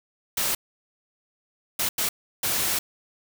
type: noise bursts at uneven times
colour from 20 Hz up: white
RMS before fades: -25 dBFS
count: 4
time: 0.37-0.55 / 1.79-1.89 / 1.98-2.09 / 2.43-2.79 s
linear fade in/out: 5 ms
effects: none